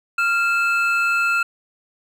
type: tone pair together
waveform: triangle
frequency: 1389 / 2622 Hz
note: F6 / E7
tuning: -10 / -10 cents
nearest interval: major seventh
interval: 1100 cents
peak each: -16 / -20 dBFS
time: 0.18-1.43 s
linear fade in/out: 5 ms
effects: none